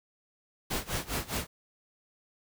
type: noise with tremolo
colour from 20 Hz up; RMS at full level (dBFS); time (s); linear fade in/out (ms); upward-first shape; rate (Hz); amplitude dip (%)
pink; -31; 0.7-1.47; 10; sine; 4.9; 90
effects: none